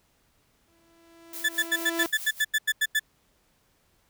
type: tone with exponential growth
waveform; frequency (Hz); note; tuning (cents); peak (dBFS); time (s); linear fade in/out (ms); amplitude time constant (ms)
sawtooth; 333.8; E4; +22; -22; 0.68-2.06; 0; 300
type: noise with tremolo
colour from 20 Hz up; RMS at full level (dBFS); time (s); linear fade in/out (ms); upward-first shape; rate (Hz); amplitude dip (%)
blue; -37; 1.33-2.42; 2; sine; 4.7; 80
type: tone bursts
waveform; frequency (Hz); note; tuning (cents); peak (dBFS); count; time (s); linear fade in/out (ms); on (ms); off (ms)
35% pulse; 1739; A6; -21; -19; 12; 1.44-2.996; 10; 49; 88
effects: pink hiss -67 dBFS RMS until 4.09 s